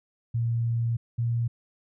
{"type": "tone pair in turn", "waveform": "sine", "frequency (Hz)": [116.54, 117.55], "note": ["A#2", "A#2"], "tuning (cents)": [0, 15], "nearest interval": "unison", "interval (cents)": 15, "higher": "second", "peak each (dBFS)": -23, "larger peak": "neither", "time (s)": [[0.34, 0.97], [1.18, 1.48]], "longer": "first", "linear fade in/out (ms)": 10, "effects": []}